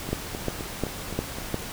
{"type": "two click trains", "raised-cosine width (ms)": 2, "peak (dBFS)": [-11, -19], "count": [5, 6], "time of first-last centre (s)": [[0.13, 1.543], [0.09, 1.385]], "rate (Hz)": [2.83, 3.86], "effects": ["pink hiss -36 dBFS RMS until 1.72 s"]}